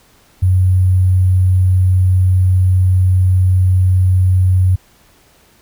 sine tone with sample-and-hold, 92.5 Hz, F#2, in tune, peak -8 dBFS, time 0.42-4.76 s, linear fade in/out 10 ms, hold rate 11025 Hz, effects pink hiss -50 dBFS RMS until 5.61 s

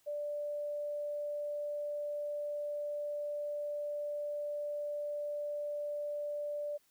sine tone, 587.3 Hz, D5, in tune, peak -35 dBFS, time 0.06-6.78 s, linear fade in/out 20 ms, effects white hiss -71 dBFS RMS until 6.9 s

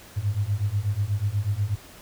sine beating tone pair, 98 / 106.2 Hz, G2 / G#2, 0 / +39 cents, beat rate 8.2 Hz, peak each -26 / -25 dBFS, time 0.16-1.76 s, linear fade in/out 20 ms, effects pink hiss -47 dBFS RMS until 2.01 s

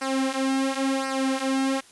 sawtooth tone with flanger, 267.5 Hz, C4, 38 cents sharp, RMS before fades -25 dBFS, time 0.01-1.81 s, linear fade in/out 10 ms, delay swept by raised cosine 0.28 to 5.48 ms, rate 0.94 Hz, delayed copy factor -0.8, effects white hiss -52 dBFS RMS until 1.91 s + resampled to 24000 Hz

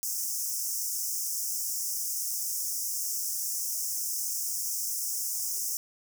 pink high-pass noise, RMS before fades -32 dBFS, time 0.03-5.77 s, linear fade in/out 0 ms, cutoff 5300 Hz, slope 96 dB/octave, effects none

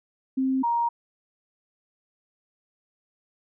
sine tone pair in turn, 263.6 / 939.4 Hz, C4 / A#5, +13 / +13 cents, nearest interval octave + minor seventh, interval 2200 cents, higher second, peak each -21 dBFS, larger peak neither, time 0.37-0.63 / 0.63-0.89 s, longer neither, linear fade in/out 10 ms, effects none

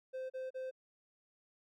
triangle tone bursts, 519 Hz, C5, 14 cents flat, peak -37 dBFS, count 3, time 0.13-0.712 s, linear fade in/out 20 ms, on 170 ms, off 36 ms, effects none

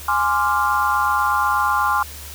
sine chord, D half-diminished seventh, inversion second, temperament equal, 830.6 / 1046.5 / 1174.7 / 1396.9 Hz, Ab5 / C6 / D6 / F6, 0 / 0 / 0 / 0 cents, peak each -22 / -20 / -22 / -22 dBFS, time 0.08-2.03 s, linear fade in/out 5 ms, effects added 73 Hz sine -37 dBFS peak until 2.34 s + white hiss -37 dBFS RMS until 2.34 s

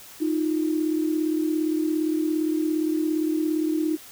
sine tone pair together, 311.1 / 348.5 Hz, D#4 / F4, 0 / -4 cents, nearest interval major second, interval 196 cents, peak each -22 / -28 dBFS, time 0.2-3.97 s, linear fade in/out 20 ms, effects white hiss -45 dBFS RMS until 4.11 s

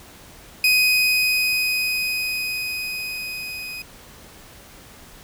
30% pulse tone with level ramp, 2504 Hz, D#7, 10 cents sharp, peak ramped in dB -11 to -28 dBFS, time 0.64-3.82 s, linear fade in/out 2 ms, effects pink hiss -45 dBFS RMS until 5.23 s

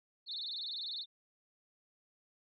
sine tone with vibrato, 3951 Hz, B7, in tune, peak -38 dBFS, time 0.26-1.06 s, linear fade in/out 50 ms, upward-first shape sine, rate 20 Hz, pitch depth 200 cents each way, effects none

